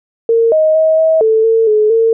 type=tone with pitch steps; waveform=sine; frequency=458.3 / 626 / 635 / 641 / 441.7 / 450.6 / 426.8 / 453 Hz; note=A#4 / D#5 / D#5 / E5 / A4 / A4 / G#4 / A#4; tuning=-29 / +10 / +35 / -49 / +7 / +41 / +47 / -50 cents; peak=-7 dBFS; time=0.29-2.13 s; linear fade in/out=2 ms; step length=230 ms; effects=none